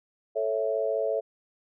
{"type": "chord", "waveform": "sine", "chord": "A major", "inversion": "none", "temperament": "equal", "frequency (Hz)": [440, 554.4, 659.3], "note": ["A4", "C#5", "E5"], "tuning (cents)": [0, 0, 0], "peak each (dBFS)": -29, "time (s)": [0.35, 1.21], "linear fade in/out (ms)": 20, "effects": []}